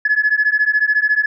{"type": "beating tone pair", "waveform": "sine", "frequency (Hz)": [1700, 1714], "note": ["G#6", "A6"], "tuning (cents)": [40, -46], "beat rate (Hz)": 14, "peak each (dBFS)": -15, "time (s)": [0.05, 1.26], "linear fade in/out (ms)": 5, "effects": ["tanh soft clip ceiling -6 dBFS"]}